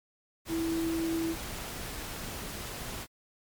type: tone in noise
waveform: sine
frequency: 328.6 Hz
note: E4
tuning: 5 cents flat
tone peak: -28 dBFS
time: 0.48-1.36 s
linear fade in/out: 50 ms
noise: pink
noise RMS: -39 dBFS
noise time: 0.45-3.07 s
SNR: +8 dB
effects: MP3 96 kbps